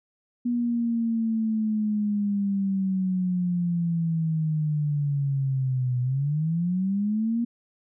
sine linear two-way sweep, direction down then up, 242.4 to 123.47 to 238.2 Hz, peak -22 dBFS, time 0.45-7.45 s, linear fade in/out 10 ms, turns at 6.01 s, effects none

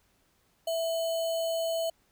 sine tone with sample-and-hold, 659.3 Hz, E5, in tune, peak -27 dBFS, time 0.67-1.9 s, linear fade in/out 5 ms, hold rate 3675 Hz, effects pink hiss -69 dBFS RMS until 2.11 s

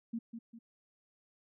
sine tone with echo, 230 Hz, A#3, 23 cents flat, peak -34 dBFS, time 0.13-0.19 s, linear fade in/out 10 ms, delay 200 ms, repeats 2, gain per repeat -7 dB, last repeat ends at 0.59 s, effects none

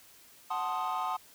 triangle chord, F# diminished seventh, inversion none, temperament equal, 740 / 880 / 1046.5 / 1244.5 Hz, F#5 / A5 / C6 / Eb6, 0 / 0 / 0 / 0 cents, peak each -33 dBFS, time 0.5-1.17 s, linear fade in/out 10 ms, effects tanh soft clip ceiling -24 dBFS + white hiss -57 dBFS RMS until 1.34 s

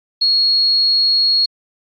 sine tone, 4312 Hz, C#8, 49 cents flat, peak -11 dBFS, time 0.21-1.46 s, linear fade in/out 10 ms, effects AAC 64 kbps

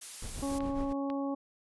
blue noise, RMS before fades -41 dBFS, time 0.01-0.59 s, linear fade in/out 10 ms
brown noise with tremolo, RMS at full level -38 dBFS, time 0.22-0.93 s, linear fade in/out 5 ms, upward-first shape sine, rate 7.3 Hz, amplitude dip 60%
harmonic tone, 277.2 Hz, C#4, in tune, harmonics 1 / 2 / 3 / 4, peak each -32 / -38 / -42 / -44 dBFS, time 0.42-1.35 s, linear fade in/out 10 ms
clicks, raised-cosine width 0.3 ms, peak -28 dBFS, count 2, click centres 0.606 / 1.101 s
effects resampled to 24000 Hz

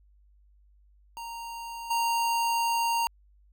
square tone with level steps, 928 Hz, A#5, 8 cents flat, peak -37 / -25 dBFS, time 1.17-3.07 s, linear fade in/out 0 ms, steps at 1.9 s, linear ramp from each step 10 ms, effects added 50 Hz sine -57 dBFS peak until 3.52 s

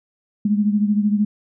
sine beating tone pair, 205.8 / 218.8 Hz, G#3 / A3, -16 / -9 cents, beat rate 13 Hz, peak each -16 / -22 dBFS, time 0.45-1.25 s, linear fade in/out 5 ms, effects none

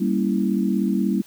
sine chord, G diminished seventh, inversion none, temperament equal with one note detuned, 196.56 / 233.1 / 277.2 / 329.6 Hz, G3 / Bb3 / Db4 / Fb4, +5 / 0 / 0 / 0 cents, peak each -21 / -24 / -27 / -26 dBFS, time 0-1.22 s, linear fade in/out 10 ms, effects white hiss -50 dBFS RMS until 1.26 s

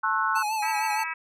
sine chord, F# minor seventh, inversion first, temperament equal with one note detuned, 880 / 1082.2 / 1318.5 / 1480 Hz, A5 / C#6 / E6 / F#6, 0 / -42 / 0 / 0 cents, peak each -29 / -27 / -28 / -27 dBFS, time 0.03-0.43 s, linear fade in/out 10 ms
square tone with vibrato, 862 Hz, A5, 36 cents flat, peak -26 dBFS, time 0.35-1.04 s, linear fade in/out 10 ms, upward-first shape triangle, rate 6.5 Hz, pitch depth 67 cents each way
harmonic tone, 324.1 Hz, E4, 29 cents flat, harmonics 3 / 4 / 5 / 6 / 7 / 8, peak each -36 / -36 / -36 / -36 / -36 / -36 dBFS, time 0.62-1.14 s, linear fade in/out 10 ms
effects resampled to 32000 Hz

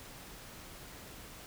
silence, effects pink hiss -50 dBFS RMS until 1.46 s

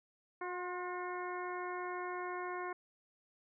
harmonic tone with a mistuned harmonic, 360.6 Hz, F#4, 45 cents flat, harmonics 1 / 2 / 3 / 4 / 5 / 6, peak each -42 / -45 / -43 / -48 / -50 / -51 dBFS, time 0.41-2.73 s, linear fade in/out 5 ms, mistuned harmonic 3, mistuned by -28 cents, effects none

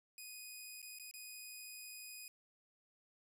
10% pulse tone with dropouts, 2489 Hz, D#7, in tune, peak -40 dBFS, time 0.18-2.28 s, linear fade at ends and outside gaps 1 ms, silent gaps 0.818-0.827 / 0.987-0.997 / 1.112-1.139 s, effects none

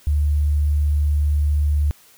sine tone with sample-and-hold, 73.7 Hz, D2, 7 cents sharp, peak -15 dBFS, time 0.07-1.91 s, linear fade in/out 0 ms, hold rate 11025 Hz, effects white hiss -51 dBFS RMS until 2.17 s

